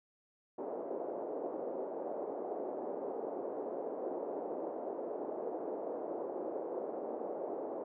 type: band-pass noise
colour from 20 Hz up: pink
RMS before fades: -40 dBFS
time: 0.58-7.84 s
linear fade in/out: 5 ms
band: 360 to 660 Hz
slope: 24 dB/octave
effects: none